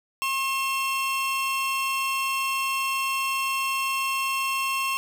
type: tone pair together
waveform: 45% pulse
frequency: 1074.5 / 2700 Hz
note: C6 / E7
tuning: +46 / +41 cents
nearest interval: octave + major third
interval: 1595 cents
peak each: -27 dBFS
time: 0.22-4.97 s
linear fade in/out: 0 ms
effects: none